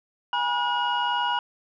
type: tone cluster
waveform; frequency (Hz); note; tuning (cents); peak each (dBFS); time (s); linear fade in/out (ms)
sine; 823 / 966 / 1445 / 2888; G#5 / B5 / F#6 / F#7; -16 / -39 / -41 / -43; -29 / -24 / -29 / -29; 0.33-1.39; 2
effects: tanh soft clip ceiling -15 dBFS